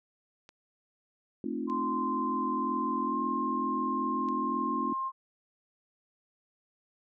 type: clicks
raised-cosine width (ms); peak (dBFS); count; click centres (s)
0.2; -33; 3; 0.491 / 1.699 / 4.287
type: chord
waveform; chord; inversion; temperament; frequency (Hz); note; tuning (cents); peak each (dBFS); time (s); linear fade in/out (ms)
sine; F dominant seventh; first; equal with one note detuned; 220 / 261.6 / 303.8 / 349.2; A3 / C4 / Eb4 / F4; 0 / 0 / -41 / 0; -37 / -35 / -37 / -38; 1.44-4.93; 2
type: tone with pitch glide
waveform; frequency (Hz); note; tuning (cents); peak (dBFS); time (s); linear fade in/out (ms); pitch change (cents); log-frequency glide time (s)
sine; 1041 to 1060.4; C6 to C6; -9 to +23; -30; 1.67-5.12; 50; +32; 3.03-3.17
effects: none